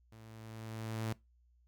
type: tone with level ramp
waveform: sawtooth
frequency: 111.2 Hz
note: A2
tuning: 19 cents sharp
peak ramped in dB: -50 to -30 dBFS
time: 0.12-1.13 s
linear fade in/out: 5 ms
effects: noise-tail reverb RT60 0.2 s tail -21 dB re dry + added 60 Hz sine -65 dBFS peak until 1.67 s